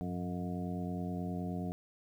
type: harmonic tone with a mistuned harmonic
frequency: 89.5 Hz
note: F2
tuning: 43 cents sharp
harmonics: 1 / 2 / 3 / 4 / 5 / 7 / 8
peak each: -42 / -37 / -42 / -48 / -48 / -49 / -47 dBFS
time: 0.01-1.72 s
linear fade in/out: 0 ms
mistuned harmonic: 1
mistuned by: +110 cents
effects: 11-bit